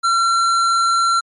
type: tone with tanh clipping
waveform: sine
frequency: 1361 Hz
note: F6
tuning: 45 cents flat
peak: -15 dBFS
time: 0.03-1.21 s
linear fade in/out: 20 ms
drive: 16 dB
effects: MP3 48 kbps